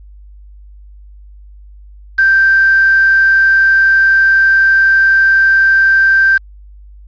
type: tone with quantisation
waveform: sine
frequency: 1568 Hz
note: G6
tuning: in tune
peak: -6 dBFS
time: 2.18-6.38 s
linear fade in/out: 10 ms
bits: 4
effects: added 50 Hz sine -34 dBFS peak until 7.07 s + resampled to 11025 Hz